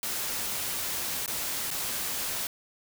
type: noise with dropouts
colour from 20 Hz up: white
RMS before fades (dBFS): -32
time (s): 0.03-2.47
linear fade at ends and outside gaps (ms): 1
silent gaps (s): 1.261-1.278 / 1.705-1.712
effects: none